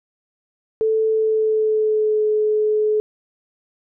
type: tone with pitch glide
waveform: sine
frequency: 440 to 427.2 Hz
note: A4 to G#4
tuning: 0 to +49 cents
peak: -15 dBFS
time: 0.81-3 s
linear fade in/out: 0 ms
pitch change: -51 cents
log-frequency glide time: 1.08-2.25 s
effects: none